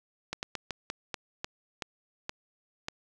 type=slowing click train; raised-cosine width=0.2 ms; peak=-16 dBFS; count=10; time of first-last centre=0.33-2.884 s; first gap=99 ms; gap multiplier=1.25; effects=none